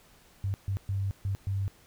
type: tone bursts at uneven times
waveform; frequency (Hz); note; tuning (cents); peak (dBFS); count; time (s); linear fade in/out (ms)
sine; 98; G2; 0; -27; 5; 0.44-0.54 / 0.68-0.77 / 0.89-1.11 / 1.25-1.35 / 1.47-1.68; 0
effects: pink hiss -59 dBFS RMS until 1.86 s